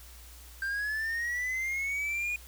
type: linear sweep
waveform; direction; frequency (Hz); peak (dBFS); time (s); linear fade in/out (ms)
triangle; up; 1568 to 2461; -28; 0.62-2.36; 2
effects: added 60 Hz sine -49 dBFS peak until 2.47 s + white hiss -53 dBFS RMS until 2.47 s